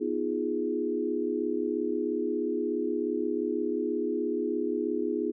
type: chord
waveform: sine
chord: F half-diminished seventh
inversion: second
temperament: equal with one note detuned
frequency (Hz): 246.9 / 312.4 / 349.2 / 415.3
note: Cb4 / Eb4 / F4 / Ab4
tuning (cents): 0 / +7 / 0 / 0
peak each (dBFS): -34 / -32 / -32 / -31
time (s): 0-5.32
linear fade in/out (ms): 20
effects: none